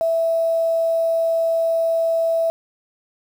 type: tone with quantisation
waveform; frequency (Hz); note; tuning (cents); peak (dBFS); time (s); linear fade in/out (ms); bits
sine; 659.3; E5; 0; -16; 0.01-2.5; 0; 7
effects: none